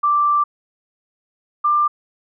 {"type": "tone pair in turn", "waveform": "sine", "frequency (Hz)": [1174.7, 1189.7], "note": ["D6", "D6"], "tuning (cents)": [0, 22], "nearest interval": "unison", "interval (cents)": 22, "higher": "second", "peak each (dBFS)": -13, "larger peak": "neither", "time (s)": [[0.03, 0.44], [1.64, 1.88]], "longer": "first", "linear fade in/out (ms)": 10, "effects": []}